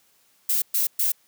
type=noise bursts; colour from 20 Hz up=violet; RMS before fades=-22 dBFS; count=3; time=0.49-1.12 s; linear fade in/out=5 ms; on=130 ms; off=120 ms; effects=white hiss -62 dBFS RMS until 1.27 s + high-pass 100 Hz 12 dB/octave